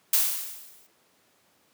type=noise with exponential decay; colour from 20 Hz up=blue; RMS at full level=-19 dBFS; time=0.13-0.87 s; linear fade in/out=5 ms; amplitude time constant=160 ms; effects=pink hiss -64 dBFS RMS until 1.73 s + high-pass 200 Hz 12 dB/octave